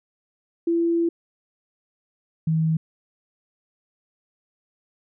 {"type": "tone pair in turn", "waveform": "sine", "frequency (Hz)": [337, 160.01], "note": ["E4", "D#3"], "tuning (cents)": [38, 49], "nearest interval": "octave + minor second", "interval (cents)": 1289, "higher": "first", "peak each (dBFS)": -18, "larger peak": "neither", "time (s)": [[0.67, 1.09], [2.47, 2.77]], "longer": "first", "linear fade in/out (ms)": 5, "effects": []}